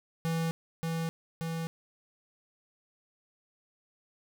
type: tone with echo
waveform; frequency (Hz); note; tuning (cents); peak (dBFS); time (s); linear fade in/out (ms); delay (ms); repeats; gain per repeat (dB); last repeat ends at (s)
square; 164.3; E3; -5; -29; 0.25-0.51; 0; 580; 2; -2; 1.67
effects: none